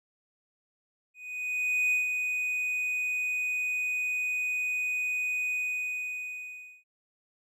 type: tone with ADSR envelope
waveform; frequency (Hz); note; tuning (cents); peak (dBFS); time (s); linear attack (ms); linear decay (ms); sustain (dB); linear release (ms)
triangle; 2489; D#7; 0; -21; 1.14-6.84; 780; 140; -5; 1300
effects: none